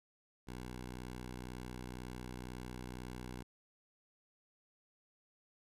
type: tone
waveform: 10% pulse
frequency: 62 Hz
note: B1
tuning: 7 cents sharp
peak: -36 dBFS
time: 0.47-3.43 s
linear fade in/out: 10 ms
effects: resampled to 32000 Hz